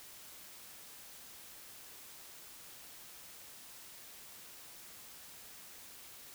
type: silence
effects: white hiss -53 dBFS RMS until 6.34 s